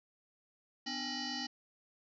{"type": "tone with frequency modulation", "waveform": "sine", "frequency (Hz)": 2433, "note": "D#7", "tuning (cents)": -39, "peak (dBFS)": -36, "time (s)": [0.86, 1.47], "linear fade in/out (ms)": 10, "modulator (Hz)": 546, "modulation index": 5.3, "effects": []}